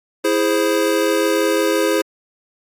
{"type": "chord", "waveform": "square", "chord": "E augmented", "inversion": "none", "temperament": "equal", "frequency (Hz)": [329.6, 415.3, 523.3], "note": ["E4", "G#4", "B#4"], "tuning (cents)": [0, 0, 0], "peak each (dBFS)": -20, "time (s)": [0.24, 2.02], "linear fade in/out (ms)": 10, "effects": ["AAC 64 kbps"]}